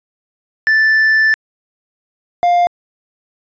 triangle tone pair in turn, 1760 / 702.1 Hz, A6 / F5, 0 / +9 cents, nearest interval octave + major third, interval 1591 cents, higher first, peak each -7 dBFS, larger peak neither, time 0.67-1.34 / 2.43-2.67 s, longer first, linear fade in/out 0 ms, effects resampled to 16000 Hz

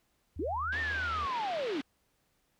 sine tone with vibrato, 78.8 Hz, D#2, 23 cents sharp, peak -40 dBFS, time 0.36-1.26 s, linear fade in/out 5 ms, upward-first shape triangle, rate 7.7 Hz, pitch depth 96 cents each way
sine linear two-way sweep, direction up then down, 254.7 to 1844 to 254.7 Hz, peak -31 dBFS, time 0.39-1.81 s, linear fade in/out 5 ms, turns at 0.79 s
white band-pass noise, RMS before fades -43 dBFS, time 0.72-1.82 s, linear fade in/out 10 ms, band 140 to 3600 Hz, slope 24 dB/octave
effects pink hiss -74 dBFS RMS until 2.59 s

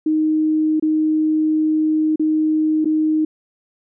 sine tone with dropouts, 311.1 Hz, D#4, in tune, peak -14 dBFS, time 0.06-3.25 s, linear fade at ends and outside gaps 5 ms, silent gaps 0.798-0.824 / 2.159-2.195 / 2.846-2.855 s, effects none

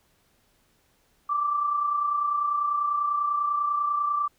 sine tone pair together, 1169 / 1199.1 Hz, D6 / D6, -8 / +36 cents, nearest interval unison, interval 44 cents, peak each -23 / -33 dBFS, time 1.29-4.28 s, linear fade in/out 10 ms, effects pink hiss -66 dBFS RMS until 4.38 s

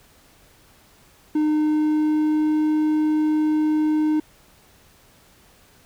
triangle tone with pitch glide, 305.1 to 307.2 Hz, D#4 to D#4, -34 to -22 cents, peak -15 dBFS, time 1.35-4.2 s, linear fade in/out 5 ms, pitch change +12 cents, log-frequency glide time 1.56-2.68 s, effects pink hiss -54 dBFS RMS until 5.85 s

